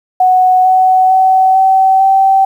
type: tone with pitch steps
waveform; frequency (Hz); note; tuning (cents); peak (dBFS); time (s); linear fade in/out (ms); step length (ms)
sine; 740 / 748.2 / 756.4 / 764.8 / 773.2; F#5 / F#5 / F#5 / G5 / G5; 0 / +19 / +38 / -43 / -24; -5; 0.2-2.45; 5; 450
effects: 7-bit